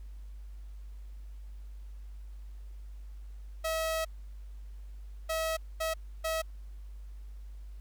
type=tone bursts at uneven times; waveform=sawtooth; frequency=644 Hz; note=E5; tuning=41 cents flat; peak=-26 dBFS; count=4; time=3.64-4.05 / 5.29-5.57 / 5.8-5.94 / 6.24-6.42 s; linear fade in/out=10 ms; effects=added 50 Hz sine -42 dBFS peak until 7.8 s + pink hiss -68 dBFS RMS until 7.8 s